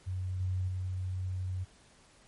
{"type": "tone with level steps", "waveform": "sine", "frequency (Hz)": 92.5, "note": "F#2", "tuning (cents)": 0, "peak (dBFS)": [-32, -29, -32], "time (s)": [0.06, 1.65], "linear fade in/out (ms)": 20, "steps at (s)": [0.4, 0.68], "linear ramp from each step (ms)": 5, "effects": ["pink hiss -61 dBFS RMS until 2.27 s", "MP3 48 kbps"]}